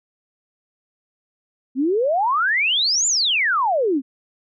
sine exponential two-way sweep, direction up then down, 246.9 to 7370 to 246.9 Hz, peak -16 dBFS, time 1.75-4.02 s, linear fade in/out 50 ms, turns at 3.07 s, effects none

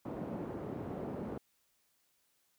pink band-pass noise, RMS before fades -41 dBFS, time 0.05-1.38 s, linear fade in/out 5 ms, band 160 to 560 Hz, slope 12 dB/octave, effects white hiss -75 dBFS RMS until 2.58 s

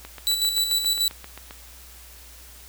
click train, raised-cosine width 0.3 ms, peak -22 dBFS, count 12, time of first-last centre 0.05-1.509 s, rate 7.54 Hz
sawtooth tone with tremolo, 3951 Hz, B7, in tune, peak -16 dBFS, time 0.27-1.08 s, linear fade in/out 0 ms, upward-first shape square, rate 6.8 Hz, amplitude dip 50%
effects added 60 Hz sine -47 dBFS peak until 2.68 s + white hiss -47 dBFS RMS until 2.68 s

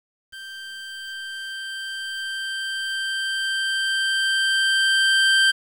25% pulse tone with level ramp, 1568 Hz, G6, in tune, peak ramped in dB -31 to -10 dBFS, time 0.32-5.52 s, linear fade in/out 20 ms, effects low-pass 8000 Hz 12 dB/octave + 8-bit

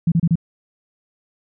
sine tone bursts, 166.7 Hz, E3, 20 cents sharp, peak -12 dBFS, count 4, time 0.07-0.356 s, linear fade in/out 5 ms, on 49 ms, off 30 ms, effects none

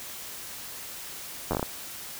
slowing click train, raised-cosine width 1 ms, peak -13 dBFS, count 7, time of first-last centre 1.51-1.628 s, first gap 10 ms, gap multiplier 1.27, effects white hiss -40 dBFS RMS until 2.19 s

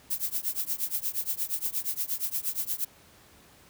violet noise with tremolo, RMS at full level -27 dBFS, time 0.1-2.85 s, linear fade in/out 10 ms, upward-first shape triangle, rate 8.5 Hz, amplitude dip 100%, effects pink hiss -56 dBFS RMS until 3.69 s + high-pass 60 Hz 12 dB/octave

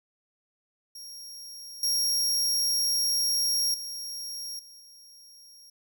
sawtooth tone with level steps, 5588 Hz, F8, in tune, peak -38 / -21 / -32 / -45 / -47 dBFS, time 0.95-5.7 s, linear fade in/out 5 ms, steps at 1.83 / 3.74 / 4.59 / 4.8 s, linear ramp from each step 2 ms, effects none

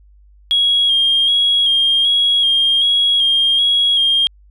sine tone with vibrato, 3267 Hz, G#7, 29 cents flat, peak -10 dBFS, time 0.51-4.27 s, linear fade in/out 0 ms, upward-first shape square, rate 1.3 Hz, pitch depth 26 cents each way, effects tanh soft clip ceiling -6 dBFS + added 50 Hz sine -44 dBFS peak until 4.5 s

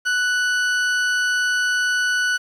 40% pulse tone, 1483 Hz, F#6, 4 cents sharp, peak -17 dBFS, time 0.05-2.38 s, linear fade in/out 20 ms, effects low-pass 7000 Hz 12 dB/octave + 8-bit

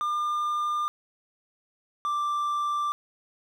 triangle tone pair in turn, 1202 / 1177.3 Hz, D6 / D6, +40 / +4 cents, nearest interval unison, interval 36 cents, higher first, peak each -23 dBFS, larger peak neither, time 0.01-0.88 / 2.05-2.92 s, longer neither, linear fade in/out 0 ms, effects none

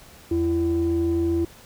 sine tone pair together, 83.97 / 335.9 Hz, E2 / E4, +33 / +33 cents, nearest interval 2 octaves, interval 2400 cents, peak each -25 / -19 dBFS, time 0.31-1.45 s, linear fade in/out 5 ms, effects tanh soft clip ceiling -15 dBFS + pink hiss -48 dBFS RMS until 1.65 s

